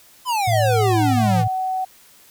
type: exponential sweep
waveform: square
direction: down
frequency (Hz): 1044 to 155.56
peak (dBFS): -19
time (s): 0.25-1.45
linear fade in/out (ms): 50
type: tone with vibrato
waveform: sine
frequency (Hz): 109.3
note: A2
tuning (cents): -11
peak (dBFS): -18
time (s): 0.47-1.48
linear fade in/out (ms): 10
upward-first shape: triangle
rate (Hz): 5.6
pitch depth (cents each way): 44
type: tone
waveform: sine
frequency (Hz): 751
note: F#5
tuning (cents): +26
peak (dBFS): -20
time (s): 0.52-1.85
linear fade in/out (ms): 10
effects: white hiss -50 dBFS RMS until 2.3 s